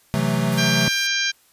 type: chord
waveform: square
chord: F# half-diminished seventh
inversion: second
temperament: equal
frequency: 130.81 / 164.81 / 185 / 220 Hz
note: C3 / E3 / F#3 / A3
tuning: 0 / 0 / 0 / 0 cents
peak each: -25 dBFS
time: 0.14-0.88 s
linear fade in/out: 0 ms
type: noise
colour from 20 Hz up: blue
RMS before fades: -35 dBFS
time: 0.52-1.07 s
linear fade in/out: 2 ms
type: harmonic tone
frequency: 795 Hz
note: G5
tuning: 24 cents sharp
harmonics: 2 / 3 / 4 / 5 / 6 / 7 / 8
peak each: -24 / -26 / -27 / -28 / -29 / -29 / -30 dBFS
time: 0.57-1.32 s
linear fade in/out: 20 ms
effects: white hiss -57 dBFS RMS until 1.52 s + resampled to 32000 Hz